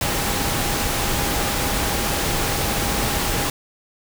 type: tone in noise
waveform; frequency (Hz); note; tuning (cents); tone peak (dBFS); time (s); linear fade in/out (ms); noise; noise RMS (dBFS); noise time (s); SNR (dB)
sine; 812; G#5; -39; -32; 0.01-3.5; 2; pink; -22; 0.01-3.5; -13
effects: none